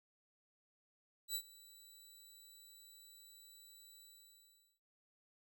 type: tone with ADSR envelope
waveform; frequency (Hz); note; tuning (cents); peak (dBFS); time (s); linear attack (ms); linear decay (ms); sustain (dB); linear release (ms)
15% pulse; 3951; B7; 0; -29; 1.28-4.8; 69; 69; -22; 790
effects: none